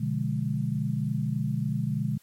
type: chord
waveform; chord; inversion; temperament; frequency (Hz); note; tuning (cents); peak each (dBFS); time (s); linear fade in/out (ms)
sine; B diminished seventh; none; equal; 123.47 / 146.83 / 174.61 / 207.7; B2 / D3 / F3 / Ab3; 0 / 0 / 0 / 0; -30 / -29 / -35 / -31; 0-2.18; 10
effects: white hiss -61 dBFS RMS until 2.22 s + MP3 64 kbps